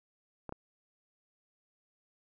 clicks, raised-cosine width 1 ms, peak -26 dBFS, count 2, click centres 0.493 / 0.524 s, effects none

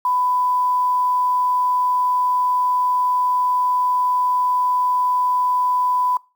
sine tone with quantisation, 997 Hz, B5, 16 cents sharp, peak -16 dBFS, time 0.05-6.17 s, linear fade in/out 2 ms, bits 7, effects noise-tail reverb RT60 0.3 s tail -23 dB re dry

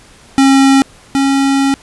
square tone pair in turn, 271.1 / 273.8 Hz, C#4 / C#4, -38 / -21 cents, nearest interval unison, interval 17 cents, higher second, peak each -6 / -10 dBFS, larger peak first, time 0.38-0.82 / 1.15-1.74 s, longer second, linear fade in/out 0 ms, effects pink hiss -42 dBFS RMS until 1.82 s + resampled to 24000 Hz

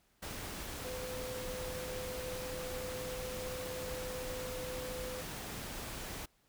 sine tone in noise, 507 Hz, B4, 45 cents sharp, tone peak -41 dBFS, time 0.84-5.22 s, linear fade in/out 10 ms, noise pink, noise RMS -43 dBFS, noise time 0.22-6.26 s, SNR -1 dB, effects pink hiss -72 dBFS RMS until 6.48 s

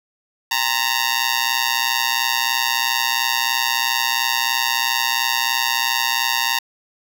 10% pulse tone with amplitude modulation, 924 Hz, A#5, 16 cents flat, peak -5 dBFS, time 0.51-6.59 s, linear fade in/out 5 ms, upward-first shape sine, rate 123 Hz, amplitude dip 95%, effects 7-bit

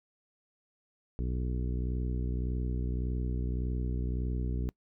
harmonic tone, 61.74 Hz, B1, in tune, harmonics 1 / 2 / 3 / 4 / 5 / 6 / 7, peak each -31 / -37 / -41 / -43 / -45 / -47 / -48 dBFS, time 1.19-4.69 s, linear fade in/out 0 ms, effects noise-tail reverb RT60 0.1 s tail -24 dB re dry

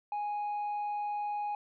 sine tone, 829 Hz, G#5, 3 cents flat, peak -29 dBFS, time 0.12-1.55 s, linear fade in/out 2 ms, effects tanh soft clip ceiling -31 dBFS

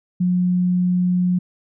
sine tone, 180 Hz, F#3, 47 cents flat, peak -15 dBFS, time 0.2-1.39 s, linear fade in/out 10 ms, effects none

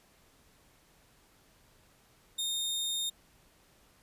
sawtooth tone, 3672 Hz, A#7, 27 cents flat, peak -28 dBFS, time 2.38-3.1 s, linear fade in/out 10 ms, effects pink hiss -64 dBFS RMS until 4.02 s + resampled to 32000 Hz

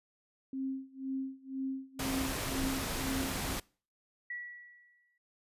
sine tone with tremolo, 266.4 Hz, C4, 31 cents sharp, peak -32 dBFS, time 0.53-3.53 s, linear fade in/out 2 ms, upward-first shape sine, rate 2 Hz, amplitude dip 95%
pink noise, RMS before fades -36 dBFS, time 1.99-3.6 s, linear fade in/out 5 ms
sine tone with exponential decay, 1940 Hz, B6, 31 cents flat, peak -36 dBFS, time 4.3-5.18 s, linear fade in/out 5 ms, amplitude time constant 190 ms
effects noise-tail reverb RT60 0.4 s tail -24 dB re dry + resampled to 32000 Hz

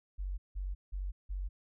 sine tone bursts, 47.16 Hz, F#1, 34 cents sharp, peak -34 dBFS, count 4, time 0.18-1.49 s, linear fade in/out 20 ms, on 200 ms, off 170 ms, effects none

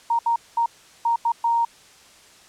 sine tone bursts at uneven times, 931 Hz, A#5, 2 cents flat, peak -17 dBFS, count 6, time 0.1-0.19 / 0.26-0.36 / 0.57-0.66 / 1.05-1.16 / 1.25-1.32 / 1.44-1.65 s, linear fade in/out 5 ms, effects white hiss -50 dBFS RMS until 2.48 s + low-pass 8000 Hz 12 dB/octave

